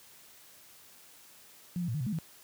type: tone with pitch steps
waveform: sine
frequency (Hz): 177.1 / 172.7 / 115 / 153 / 125 / 212 / 162.2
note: F3 / F3 / A#2 / D#3 / B2 / G#3 / E3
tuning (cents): +24 / -19 / -23 / -29 / +21 / +36 / -28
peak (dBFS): -30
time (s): 1.76-2.187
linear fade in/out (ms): 0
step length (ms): 61
effects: white hiss -56 dBFS RMS until 2.43 s + high-pass 60 Hz 12 dB/octave